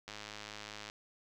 click train, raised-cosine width 0.2 ms, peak -27 dBFS, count 87, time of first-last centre 0.08-0.899 s, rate 105 Hz, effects none

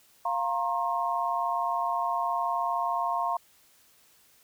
sine chord, F suspended fourth, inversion none, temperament equal with one note detuned, 698.5 / 932.3 / 1071.6 Hz, F5 / Bb5 / C6, 0 / 0 / +41 cents, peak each -30 dBFS, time 0.25-3.37 s, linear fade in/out 5 ms, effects white hiss -61 dBFS RMS until 4.43 s

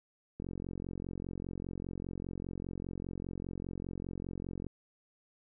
click train, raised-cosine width 3 ms, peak -27 dBFS, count 193, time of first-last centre 0.4-4.667 s, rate 45 Hz, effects none

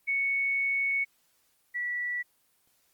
sine tone pair in turn, 2217 / 1950.2 Hz, C#7 / B6, 0 / -22 cents, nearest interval major second, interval 222 cents, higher first, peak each -25 / -29 dBFS, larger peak first, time 0.07-1.05 / 1.74-2.23 s, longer first, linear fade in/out 20 ms, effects white hiss -69 dBFS RMS until 2.93 s + Opus 24 kbps

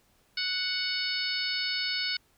harmonic tone, 740 Hz, F#5, in tune, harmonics 2 / 3 / 4 / 5 / 6 / 7, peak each -37 / -35 / -37 / -37 / -32 / -36 dBFS, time 0.37-2.17 s, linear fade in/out 5 ms, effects pink hiss -66 dBFS RMS until 2.37 s

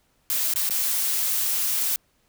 blue noise with dropouts, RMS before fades -24 dBFS, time 0.3-1.96 s, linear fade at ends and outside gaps 0 ms, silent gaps 0.537-0.559 / 0.691-0.707 s, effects pink hiss -66 dBFS RMS until 2.28 s

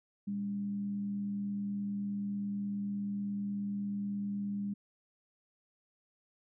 sine tone with frequency modulation, 201.8 Hz, G#3, 49 cents flat, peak -33 dBFS, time 0.27-4.74 s, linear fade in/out 10 ms, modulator 83.4 Hz, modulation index 0.23, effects none

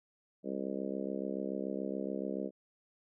harmonic tone, 67 Hz, C2, 42 cents sharp, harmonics 3 / 4 / 5 / 6 / 7 / 8 / 9, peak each -40 / -41 / -42 / -43 / -43 / -44 / -45 dBFS, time 0.43-2.51 s, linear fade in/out 50 ms, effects none

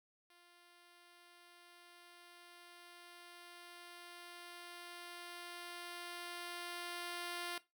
5% pulse tone with level ramp, 349.2 Hz, F4, in tune, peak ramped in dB -53 to -29 dBFS, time 0.3-7.58 s, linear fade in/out 2 ms, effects noise-tail reverb RT60 0.2 s tail -17 dB re dry

